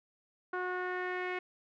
sawtooth tone with low-pass filter sweep, 363.9 Hz, F#4, 29 cents flat, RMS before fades -36 dBFS, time 0.53-1.39 s, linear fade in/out 5 ms, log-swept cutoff 1400 to 2200 Hz, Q 3.7, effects none

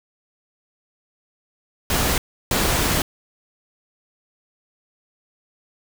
pink noise bursts at uneven times, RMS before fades -20 dBFS, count 2, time 1.9-2.18 / 2.51-3.02 s, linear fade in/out 2 ms, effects none

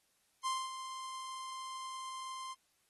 45% pulse tone with ADSR envelope, 1046.5 Hz, C6, in tune, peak -32 dBFS, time 0.43-2.55 s, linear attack 35 ms, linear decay 230 ms, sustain -10 dB, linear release 32 ms, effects white hiss -75 dBFS RMS until 2.89 s + AAC 32 kbps

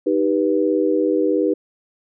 sine chord, Eb augmented, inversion none, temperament equal with one note detuned, 311.1 / 392 / 489.1 Hz, Eb4 / G4 / B4, 0 / 0 / -17 cents, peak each -19 / -20 / -20 dBFS, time 0.06-1.54 s, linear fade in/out 10 ms, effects none

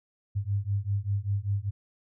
sine beating tone pair, 98 / 103.1 Hz, G2 / G#2, 0 / -12 cents, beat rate 5.1 Hz, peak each -29 dBFS, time 0.35-1.71 s, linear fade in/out 20 ms, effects none

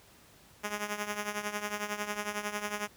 5% pulse tone with tremolo, 207.7 Hz, G#3, in tune, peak -19 dBFS, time 0.63-2.88 s, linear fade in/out 20 ms, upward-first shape triangle, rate 11 Hz, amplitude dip 80%, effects pink hiss -58 dBFS RMS until 2.96 s + high-pass 60 Hz 12 dB/octave

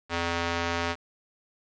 square tone with band-pass filter, 85.1 Hz, F2, 44 cents flat, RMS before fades -29 dBFS, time 0.09-0.96 s, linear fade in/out 50 ms, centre 1900 Hz, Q 0.52, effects resampled to 16000 Hz + 8-bit

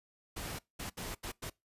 pink noise bursts at uneven times, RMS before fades -41 dBFS, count 5, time 0.36-0.59 / 0.79-0.9 / 0.97-1.15 / 1.23-1.32 / 1.42-1.5 s, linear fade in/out 10 ms, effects noise-tail reverb RT60 0.2 s tail -23 dB re dry + resampled to 32000 Hz

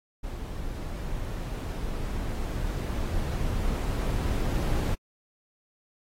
brown noise with level ramp, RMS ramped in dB -35 to -25 dBFS, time 0.23-4.95 s, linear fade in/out 10 ms, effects AAC 48 kbps

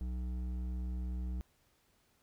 sine tone with hard clipping, 61.74 Hz, B1, in tune, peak -37 dBFS, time 0.01-1.41 s, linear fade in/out 0 ms, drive 9 dB, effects pink hiss -72 dBFS RMS until 2.22 s

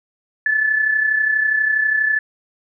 sine tone with amplitude modulation, 1736 Hz, A6, 24 cents flat, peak -12 dBFS, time 0.46-2.19 s, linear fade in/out 2 ms, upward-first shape sine, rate 32.3 Hz, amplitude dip 55%, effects none

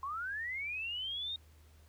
sine linear sweep, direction up, 1046.5 to 3734 Hz, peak -36 dBFS, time 0.03-1.36 s, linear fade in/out 2 ms, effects added 77 Hz sine -58 dBFS peak until 1.88 s + pink hiss -67 dBFS RMS until 1.88 s

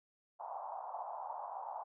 pink band-pass noise, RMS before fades -44 dBFS, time 0.39-1.84 s, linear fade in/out 20 ms, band 700 to 990 Hz, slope 48 dB/octave, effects none

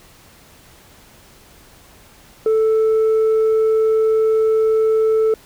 sine tone with tanh clipping, 440 Hz, A4, in tune, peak -13 dBFS, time 2.46-5.34 s, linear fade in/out 2 ms, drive 2 dB, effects pink hiss -47 dBFS RMS until 5.45 s

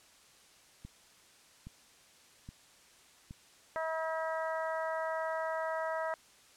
click train, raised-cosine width 5 ms, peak -33 dBFS, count 4, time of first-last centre 0.85-3.309 s, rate 1.22 Hz
harmonic tone, 321.3 Hz, E4, 44 cents flat, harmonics 2 / 3 / 4 / 5 / 6, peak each -35 / -39 / -41 / -43 / -45 dBFS, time 3.76-6.14 s, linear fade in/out 0 ms
effects white hiss -61 dBFS RMS until 6.56 s + low-pass 9000 Hz 12 dB/octave

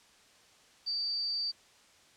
sine tone with amplitude modulation, 4641 Hz, D8, 21 cents flat, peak -28 dBFS, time 0.86-1.52 s, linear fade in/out 20 ms, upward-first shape sine, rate 252 Hz, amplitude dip 45%, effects white hiss -61 dBFS RMS until 2.16 s + low-pass 7000 Hz 12 dB/octave

